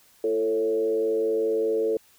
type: tone with frequency modulation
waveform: sine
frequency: 444.2 Hz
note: A4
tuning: 16 cents sharp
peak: -21 dBFS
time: 0.24-1.97 s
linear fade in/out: 2 ms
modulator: 105 Hz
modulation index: 0.72
effects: white hiss -58 dBFS RMS until 2.18 s